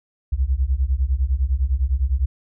sine beating tone pair, 61 / 70.9 Hz, B1 / C#2, -21 / +40 cents, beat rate 9.9 Hz, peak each -20 dBFS, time 0.32-2.26 s, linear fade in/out 10 ms, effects none

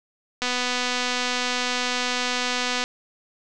click train, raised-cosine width 0.2 ms, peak -8 dBFS, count 601, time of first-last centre 0.42-2.839 s, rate 248 Hz, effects resampled to 24000 Hz + 8-bit

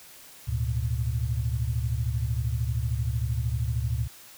sine tone cluster, 72.5 / 108.9 / 121.9 Hz, D2 / A2 / B2, -22 / -17 / -22 cents, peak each -29 dBFS, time 0.47-4.08 s, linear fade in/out 20 ms, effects white hiss -49 dBFS RMS until 4.37 s

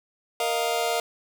sawtooth chord, Bb suspended fourth, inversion none, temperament just, 466.2 / 621.6 / 699.2 Hz, Bb4 / Eb5 / F5, 0 / -2 / +2 cents, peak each -24 / -26 / -22 dBFS, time 0.4-1 s, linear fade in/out 2 ms, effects none

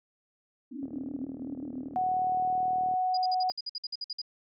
white band-pass noise, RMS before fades -38 dBFS, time 0.71-1.98 s, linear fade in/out 10 ms, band 250 to 290 Hz, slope 96 dB/octave
click train, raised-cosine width 2 ms, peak -32 dBFS, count 83, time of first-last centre 0.83-2.938 s, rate 38.9 Hz
sine tone, 740 Hz, F#5, in tune, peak -25 dBFS, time 1.96-3.5 s, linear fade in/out 0 ms
sine tone bursts, 4903 Hz, D#8, 26 cents flat, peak -32 dBFS, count 13, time 3.14-4.217 s, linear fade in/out 5 ms, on 33 ms, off 54 ms
effects high-pass 100 Hz 12 dB/octave

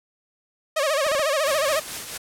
sawtooth tone with vibrato, 587.3 Hz, D5, in tune, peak -16 dBFS, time 0.76-1.8 s, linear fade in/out 10 ms, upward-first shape sine, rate 14 Hz, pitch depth 150 cents each way
clicks, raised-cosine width 0.5 ms, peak -17 dBFS, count 4, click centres 1.066 / 1.117 / 1.15 / 1.195 s
white noise with tremolo, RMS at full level -30 dBFS, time 1.45-2.18 s, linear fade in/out 10 ms, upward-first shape triangle, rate 4.5 Hz, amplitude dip 50%
effects low-pass 12000 Hz 12 dB/octave

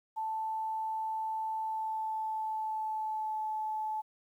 sine tone with pitch glide, 880 to 865.9 Hz, A5 to A5, 0 to -28 cents, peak -32 dBFS, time 0.16-4.02 s, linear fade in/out 20 ms, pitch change -28 cents, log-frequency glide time 1.62-3.41 s, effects 11-bit

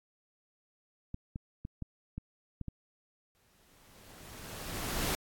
clicks, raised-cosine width 5 ms, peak -26 dBFS, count 7, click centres 1.144 / 1.359 / 1.651 / 1.823 / 2.18 / 2.613 / 2.683 s
pink noise with exponential growth, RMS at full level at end -31 dBFS, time 3.35-5.15 s, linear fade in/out 0 ms, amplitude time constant 390 ms
effects AAC 64 kbps

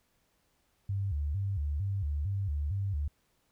sine tone with vibrato, 84.9 Hz, F2, 48 cents flat, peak -29 dBFS, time 0.89-3.08 s, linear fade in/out 5 ms, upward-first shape square, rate 2.2 Hz, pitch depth 260 cents each way, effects pink hiss -73 dBFS RMS until 3.51 s

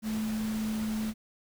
sine tone in noise, 217.7 Hz, A3, 18 cents flat, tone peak -29 dBFS, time 0.02-1.14 s, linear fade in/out 50 ms, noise pink, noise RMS -42 dBFS, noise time 0.02-1.14 s, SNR +10 dB, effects none

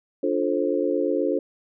sine chord, D minor seventh, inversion none, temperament just, 293.7 / 352.4 / 440.5 / 528.6 Hz, D4 / F4 / A4 / C5, 0 / +16 / +2 / +18 cents, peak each -26 dBFS, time 0.23-1.39 s, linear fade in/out 5 ms, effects none

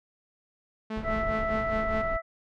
sawtooth tone with tremolo, 218.3 Hz, A3, 13 cents flat, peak -26 dBFS, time 0.9-2.02 s, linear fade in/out 5 ms, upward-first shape sine, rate 4.9 Hz, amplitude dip 80%
brown noise, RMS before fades -35 dBFS, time 0.96-2.17 s, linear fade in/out 10 ms
harmonic tone, 659.3 Hz, E5, in tune, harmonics 1 / 2 / 3, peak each -29 / -32 / -34 dBFS, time 1.03-2.22 s, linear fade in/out 50 ms
effects low-pass 3000 Hz 12 dB/octave

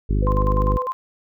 harmonic tone, 50.7 Hz, G#1, 41 cents flat, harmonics 1 / 2 / 3 / 4 / 5 / 6 / 7 / 8, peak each -18 / -24 / -28 / -30 / -32 / -34 / -35 / -36 dBFS, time 0.09-0.78 s, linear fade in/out 10 ms
sine tone, 503 Hz, B4, 32 cents sharp, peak -25 dBFS, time 0.22-0.87 s, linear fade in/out 5 ms
sine tone with tremolo, 1046.5 Hz, C6, in tune, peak -21 dBFS, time 0.27-0.93 s, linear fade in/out 0 ms, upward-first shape square, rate 10 Hz, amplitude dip 75%
effects none

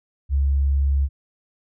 sine tone, 69.3 Hz, C#2, in tune, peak -16 dBFS, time 0.29-1.09 s, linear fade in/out 50 ms, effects none

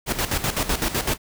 pink noise with tremolo, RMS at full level -22 dBFS, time 0.06-1.18 s, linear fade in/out 50 ms, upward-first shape square, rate 7.9 Hz, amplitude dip 70%, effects none

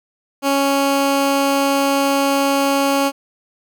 15% pulse tone, 277.2 Hz, C#4, in tune, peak -8 dBFS, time 0.42-3.12 s, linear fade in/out 50 ms, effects none

